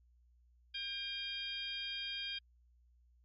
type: harmonic tone with a mistuned harmonic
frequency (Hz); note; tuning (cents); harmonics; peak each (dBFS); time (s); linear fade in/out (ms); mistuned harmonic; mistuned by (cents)
801; G5; +37; 2 / 3 / 4 / 5 / 6; -50 / -47 / -41 / -50 / -48; 0.74-2.39; 10; 5; -120
effects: added 60 Hz sine -65 dBFS peak until 3.24 s + AAC 48 kbps